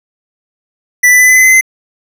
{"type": "tone with pitch steps", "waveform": "square", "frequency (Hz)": [1975.5, 1989.2, 2003, 2017, 2031, 2045, 2059], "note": ["B6", "B6", "B6", "B6", "B6", "C7", "C7"], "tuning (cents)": [0, 12, 24, 36, 48, -40, -28], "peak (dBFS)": -4, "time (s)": [1.03, 1.611], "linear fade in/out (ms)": 10, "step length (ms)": 83, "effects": []}